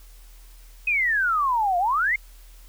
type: exponential two-way sweep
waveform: sine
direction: down then up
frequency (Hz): 2564 to 686 to 2187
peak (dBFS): -19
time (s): 0.87-2.16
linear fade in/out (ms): 5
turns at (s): 1.78
effects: added 40 Hz sine -44 dBFS peak until 2.68 s + white hiss -55 dBFS RMS until 2.68 s